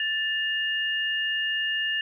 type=tone pair together; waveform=sine; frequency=1760 / 2836 Hz; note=A6 / F7; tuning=0 / +26 cents; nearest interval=minor sixth; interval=826 cents; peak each=-27 dBFS; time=0-2.01 s; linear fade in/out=2 ms; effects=none